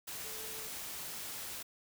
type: tone in noise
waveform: sine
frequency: 440 Hz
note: A4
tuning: in tune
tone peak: -52 dBFS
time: 0.24-0.68 s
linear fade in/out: 10 ms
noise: white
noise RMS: -43 dBFS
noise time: 0.07-1.63 s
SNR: -12 dB
effects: none